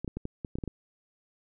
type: clicks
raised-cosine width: 3 ms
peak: -21 dBFS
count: 9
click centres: 0.046 / 0.078 / 0.17 / 0.254 / 0.448 / 0.555 / 0.586 / 0.638 / 0.677 s
effects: none